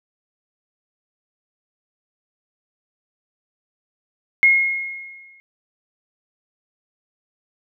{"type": "tone with exponential decay", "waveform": "sine", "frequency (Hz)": 2155, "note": "C#7", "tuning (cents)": -49, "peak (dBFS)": -8, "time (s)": [4.43, 5.4], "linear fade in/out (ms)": 0, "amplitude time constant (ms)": 210, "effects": []}